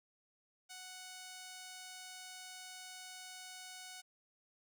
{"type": "tone", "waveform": "5% pulse", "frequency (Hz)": 740, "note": "F#5", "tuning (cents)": 0, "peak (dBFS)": -37, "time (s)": [0.69, 4.02], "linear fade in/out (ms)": 20, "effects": []}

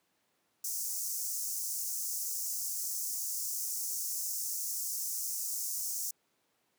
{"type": "high-pass noise", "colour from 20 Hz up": "pink", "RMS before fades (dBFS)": -36, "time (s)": [0.64, 6.11], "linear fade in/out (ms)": 5, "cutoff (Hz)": 5600, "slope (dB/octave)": 48, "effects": ["pink hiss -75 dBFS RMS until 6.78 s", "high-pass 200 Hz 12 dB/octave"]}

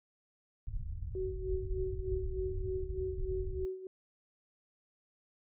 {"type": "low-pass noise", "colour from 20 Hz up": "pink", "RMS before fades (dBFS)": -38, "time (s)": [0.67, 3.65], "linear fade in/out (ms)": 0, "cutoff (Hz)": 100, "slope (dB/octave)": 24}
{"type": "tone with tremolo", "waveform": "sine", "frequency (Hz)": 375.5, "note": "F#4", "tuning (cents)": 26, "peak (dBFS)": -33, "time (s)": [1.15, 3.87], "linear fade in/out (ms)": 2, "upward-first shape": "sine", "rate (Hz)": 3.3, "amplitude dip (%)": 75}
{"effects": []}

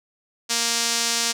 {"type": "tone with band-pass filter", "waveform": "sawtooth", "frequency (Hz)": 233.1, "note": "A#3", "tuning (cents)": 0, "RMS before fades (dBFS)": -23, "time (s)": [0.49, 1.33], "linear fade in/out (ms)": 20, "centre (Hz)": 6000, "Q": 1.5, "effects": []}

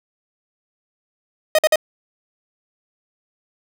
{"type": "tone bursts", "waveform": "45% pulse", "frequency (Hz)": 622.3, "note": "D#5", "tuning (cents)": 0, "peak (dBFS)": -11, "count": 3, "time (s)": [1.55, 1.758], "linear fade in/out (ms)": 2, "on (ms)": 36, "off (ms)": 50, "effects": []}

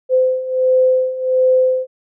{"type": "beating tone pair", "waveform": "sine", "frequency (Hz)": [513, 514.4], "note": ["C5", "C5"], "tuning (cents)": [-34, -30], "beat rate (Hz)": 1.4, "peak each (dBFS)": [-17, -13], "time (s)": [0.09, 1.87], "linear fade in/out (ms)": 50, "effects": []}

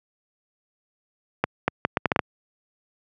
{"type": "accelerating click train", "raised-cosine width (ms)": 0.5, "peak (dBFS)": -4, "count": 8, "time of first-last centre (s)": [1.44, 2.192], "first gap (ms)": 240, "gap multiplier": 0.71, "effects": ["high-pass 100 Hz 12 dB/octave"]}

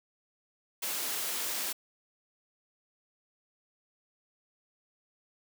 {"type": "high-pass noise", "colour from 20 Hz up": "white", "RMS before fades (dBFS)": -34, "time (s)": [0.82, 1.73], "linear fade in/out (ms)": 10, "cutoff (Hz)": 280, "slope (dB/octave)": 12, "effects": []}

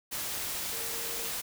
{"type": "tone in noise", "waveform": "sine", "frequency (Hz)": 462.3, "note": "A#4", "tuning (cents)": -14, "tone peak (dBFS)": -46, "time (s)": [0.71, 1.3], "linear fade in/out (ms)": 20, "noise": "white", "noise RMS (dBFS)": -35, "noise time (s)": [0.11, 1.42], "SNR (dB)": -14, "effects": []}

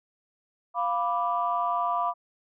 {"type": "chord", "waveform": "sine", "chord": "B diminished", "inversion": "second", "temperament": "equal", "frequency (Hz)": [698.5, 987.8, 1174.7], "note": ["F5", "B5", "D6"], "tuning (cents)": [0, 0, 0], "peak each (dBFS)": -28, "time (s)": [0.74, 2.14], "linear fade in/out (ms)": 50, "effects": ["tanh soft clip ceiling -14 dBFS"]}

